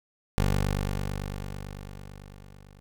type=tone with level ramp; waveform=15% pulse; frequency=48.99 Hz; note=G1; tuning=in tune; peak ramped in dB=-15 to -44 dBFS; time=0.38-2.8 s; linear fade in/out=0 ms; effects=none